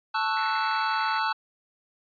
square chord, F# minor seventh, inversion first, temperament equal, 880 / 1108.7 / 1318.5 / 1480 Hz, A5 / C#6 / E6 / F#6, 0 / 0 / 0 / 0 cents, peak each -28 / -33 / -31 / -31 dBFS, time 0.14-1.33 s, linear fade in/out 10 ms
pink band-pass noise, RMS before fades -43 dBFS, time 0.36-1.2 s, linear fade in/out 20 ms, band 1800 to 2300 Hz, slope 96 dB/octave
effects resampled to 11025 Hz

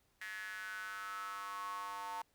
square tone with high-pass filter sweep, 100 Hz, G2, 35 cents sharp, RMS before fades -44 dBFS, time 0.21-2.22 s, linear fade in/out 5 ms, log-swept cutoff 1800 to 920 Hz, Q 8, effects pink hiss -75 dBFS RMS until 2.34 s

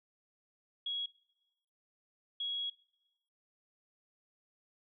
sine tone bursts at uneven times, 3322 Hz, G#7, in tune, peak -34 dBFS, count 2, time 0.86-1.06 / 2.4-2.7 s, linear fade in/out 5 ms, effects noise-tail reverb RT60 1.0 s tail -21 dB re dry

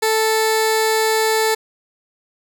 15% pulse tone with notch filter, 440 Hz, A4, in tune, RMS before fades -17 dBFS, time 0.02-1.55 s, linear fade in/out 10 ms, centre 1200 Hz, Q 1.8, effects none

